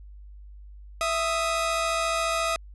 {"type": "tone pair together", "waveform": "sawtooth", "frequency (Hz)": [662, 1249.7], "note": ["E5", "D#6"], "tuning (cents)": [7, 7], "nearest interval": "major seventh", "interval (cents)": 1100, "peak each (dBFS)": -23, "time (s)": [1.01, 2.56], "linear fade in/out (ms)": 0, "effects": ["added 50 Hz sine -42 dBFS peak until 2.74 s", "resampled to 24000 Hz"]}